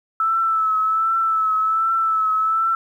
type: tone with vibrato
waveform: sine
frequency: 1313 Hz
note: E6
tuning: 7 cents flat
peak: -16 dBFS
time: 0.2-2.75 s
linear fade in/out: 2 ms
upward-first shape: triangle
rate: 1.3 Hz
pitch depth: 41 cents each way
effects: 9-bit